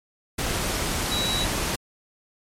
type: tone in noise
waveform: sine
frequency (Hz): 3898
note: B7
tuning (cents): -23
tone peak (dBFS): -25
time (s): 1.11-1.45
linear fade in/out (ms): 10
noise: pink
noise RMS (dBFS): -26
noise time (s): 0.38-1.76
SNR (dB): -2
effects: low-pass 12000 Hz 12 dB/octave + MP3 64 kbps